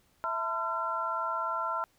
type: tone cluster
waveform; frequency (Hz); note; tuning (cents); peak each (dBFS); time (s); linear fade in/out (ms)
sine; 657 / 901 / 1018 / 1361; E5 / A5 / C6 / F6; -6 / +41 / -48 / -45; -38 / -37 / -35 / -32; 0.24-1.84; 0
effects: pink hiss -68 dBFS RMS until 1.98 s